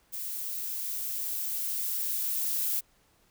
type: noise with level ramp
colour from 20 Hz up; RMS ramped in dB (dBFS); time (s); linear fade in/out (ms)
violet; -36 to -29; 0.12-2.81; 20
effects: pink hiss -66 dBFS RMS until 3.3 s